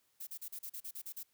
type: noise bursts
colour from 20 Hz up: violet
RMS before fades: -44 dBFS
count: 10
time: 0.2-1.233 s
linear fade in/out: 10 ms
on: 70 ms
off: 37 ms
effects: white hiss -75 dBFS RMS until 1.33 s